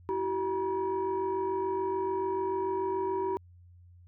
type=tone cluster; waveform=sine; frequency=336.3 / 383.2 / 959 Hz; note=E4 / G4 / A#5; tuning=+35 / -39 / +49 cents; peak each=-37 / -29 / -32 dBFS; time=0.09-3.37 s; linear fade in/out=0 ms; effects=tanh soft clip ceiling -22 dBFS + added 88 Hz sine -52 dBFS peak until 4.07 s